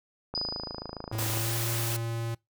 click train, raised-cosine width 1 ms, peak -22 dBFS, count 29, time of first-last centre 0.34-1.373 s, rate 27.1 Hz
sine tone with exponential decay, 4975 Hz, D#8, 1 cent flat, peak -27 dBFS, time 0.35-1.5 s, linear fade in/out 1 ms, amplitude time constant 250 ms
square tone with pitch glide, 110.5 to 115.33 Hz, A2 to A#2, +8 to -18 cents, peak -31 dBFS, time 1.12-2.35 s, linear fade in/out 10 ms, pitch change +74 cents, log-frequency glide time 1.3-1.54 s
white noise, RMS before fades -33 dBFS, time 1.18-1.97 s, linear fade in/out 10 ms
effects noise-tail reverb RT60 0.2 s tail -25 dB re dry

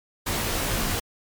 pink noise with comb filter, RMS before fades -26 dBFS, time 0.26-1 s, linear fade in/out 10 ms, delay 16 ms, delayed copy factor -0.6, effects MP3 96 kbps

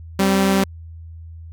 sawtooth tone pair together, 194.1 / 262.5 Hz, G3 / C4, -17 / +6 cents, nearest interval perfect fourth, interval 523 cents, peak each -11 / -19 dBFS, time 0.19-0.64 s, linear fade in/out 5 ms, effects added 82 Hz sine -34 dBFS peak until 1.52 s

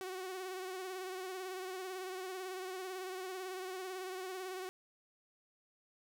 sawtooth tone with vibrato, 372.7 Hz, F#4, 13 cents sharp, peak -37 dBFS, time 0.01-4.69 s, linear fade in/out 0 ms, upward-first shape sine, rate 18 Hz, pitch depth 44 cents each way, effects none

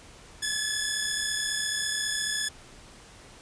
10% pulse tone pair together, 1693 / 1727.6 Hz, G#6 / A6, +33 / -32 cents, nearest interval unison, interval 35 cents, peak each -22 / -20 dBFS, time 0.42-2.49 s, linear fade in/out 10 ms, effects pink hiss -50 dBFS RMS until 3.41 s + resampled to 22050 Hz

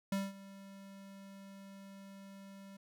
square tone with ADSR envelope, 196 Hz, G3, in tune, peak -32 dBFS, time 0.12-2.77 s, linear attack 4 ms, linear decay 200 ms, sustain -19 dB, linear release 7 ms, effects none

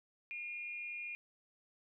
sine tone with amplitude modulation, 2424 Hz, D#7, 46 cents flat, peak -38 dBFS, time 0.31-1.15 s, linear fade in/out 0 ms, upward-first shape sine, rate 294 Hz, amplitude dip 55%, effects none

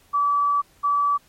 sine tone pair in turn, 1151 / 1151 Hz, D6 / D6, -35 / -35 cents, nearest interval unison, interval 0 cents, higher neither, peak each -17 dBFS, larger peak neither, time 0.13-0.62 / 0.83-1.18 s, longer first, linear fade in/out 20 ms, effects pink hiss -57 dBFS RMS until 1.28 s + MP3 64 kbps

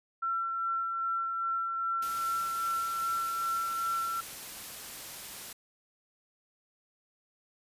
sine tone with tremolo, 1352 Hz, E6, 43 cents sharp, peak -28 dBFS, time 0.22-4.21 s, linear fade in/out 10 ms, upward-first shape sine, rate 2.5 Hz, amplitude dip 30%
white noise, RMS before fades -43 dBFS, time 2.02-5.53 s, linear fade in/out 5 ms
effects resampled to 32000 Hz

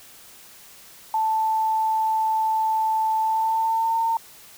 sine tone with pitch glide, 880 to 908.9 Hz, A5 to A#5, 0 to -44 cents, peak -19 dBFS, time 1.14-4.17 s, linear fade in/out 2 ms, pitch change +56 cents, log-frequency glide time 3.21-4 s, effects white hiss -47 dBFS RMS until 4.57 s

